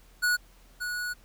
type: tone pair in turn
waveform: square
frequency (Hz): 1463 / 1463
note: F#6 / F#6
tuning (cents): -20 / -20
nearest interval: unison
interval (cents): 0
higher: neither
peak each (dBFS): -23 / -31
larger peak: first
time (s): 0.22-0.37 / 0.8-1.14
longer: second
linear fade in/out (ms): 20
effects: added 41 Hz sine -54 dBFS peak until 1.24 s + pink hiss -60 dBFS RMS until 1.24 s